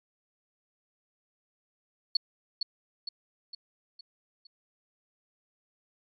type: tone with echo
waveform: sine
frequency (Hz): 4400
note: C#8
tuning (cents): -14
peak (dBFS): -20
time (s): 2.15-2.17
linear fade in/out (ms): 5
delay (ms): 460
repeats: 5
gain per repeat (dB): -6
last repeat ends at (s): 4.47
effects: MP3 96 kbps